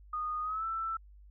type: tone with pitch glide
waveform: sine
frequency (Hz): 1233 to 1329.2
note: D#6 to E6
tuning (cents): -16 to +14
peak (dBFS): -32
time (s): 0.13-0.97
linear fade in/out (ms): 5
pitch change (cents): +130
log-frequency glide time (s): 0.42-0.65
effects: added 50 Hz sine -52 dBFS peak until 1.3 s